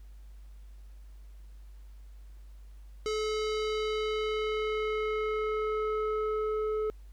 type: tone with low-pass filter sweep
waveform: square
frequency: 430.5 Hz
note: A4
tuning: 38 cents flat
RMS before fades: -31 dBFS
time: 3.06-6.9 s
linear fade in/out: 0 ms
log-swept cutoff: 5800 to 910 Hz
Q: 1.6
effects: added 50 Hz sine -46 dBFS peak until 7.12 s + pink hiss -68 dBFS RMS until 7.12 s